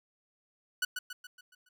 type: tone with echo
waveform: sawtooth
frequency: 1480 Hz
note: F#6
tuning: in tune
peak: -24 dBFS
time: 0.82-0.85 s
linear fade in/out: 5 ms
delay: 140 ms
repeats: 6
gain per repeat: -6 dB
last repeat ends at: 1.69 s
effects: none